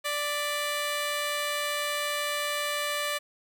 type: tone pair together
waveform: 10% pulse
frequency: 587.3 / 1975.4 Hz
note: D5 / B6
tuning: 0 / 0 cents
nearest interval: octave + major sixth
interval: 2100 cents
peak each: -20 / -30 dBFS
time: 0.04-3.19 s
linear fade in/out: 20 ms
effects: none